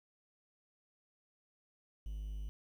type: tone with quantisation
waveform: triangle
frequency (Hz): 51.4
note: G#1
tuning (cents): -17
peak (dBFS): -37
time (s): 2.06-2.49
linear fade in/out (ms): 0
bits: 11
effects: none